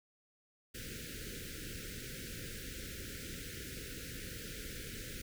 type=band-stop noise; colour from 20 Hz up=pink; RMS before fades=-45 dBFS; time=0.74-5.22 s; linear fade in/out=10 ms; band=540 to 1400 Hz; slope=96 dB/octave; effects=none